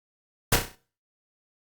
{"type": "noise with echo", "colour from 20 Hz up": "pink", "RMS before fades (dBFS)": -19, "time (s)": [0.52, 0.56], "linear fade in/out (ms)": 5, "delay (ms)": 32, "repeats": 6, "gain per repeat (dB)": -6, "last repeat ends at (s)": 0.752, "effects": ["noise-tail reverb RT60 0.4 s tail -19 dB re dry", "Opus 48 kbps"]}